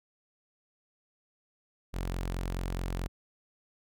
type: tone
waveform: sawtooth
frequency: 44.65 Hz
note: F1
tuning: 39 cents sharp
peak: -28 dBFS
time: 1.93-3.08 s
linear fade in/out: 20 ms
effects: none